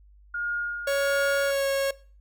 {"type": "tone with tremolo", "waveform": "sine", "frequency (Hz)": 1424, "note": "F6", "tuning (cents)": 33, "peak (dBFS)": -25, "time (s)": [0.34, 1.51], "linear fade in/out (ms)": 5, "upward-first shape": "sine", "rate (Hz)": 1.4, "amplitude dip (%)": 55}
{"type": "tone with pitch glide", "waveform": "45% pulse", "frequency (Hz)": [557, 548.4], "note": ["C#5", "C#5"], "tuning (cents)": [8, -19], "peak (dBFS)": -23, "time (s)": [0.87, 1.91], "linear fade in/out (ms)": 5, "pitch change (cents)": -27, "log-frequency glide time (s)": [1.45, 1.68]}
{"effects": ["noise-tail reverb RT60 0.4 s tail -20 dB re dry", "added 50 Hz sine -51 dBFS peak until 2.2 s"]}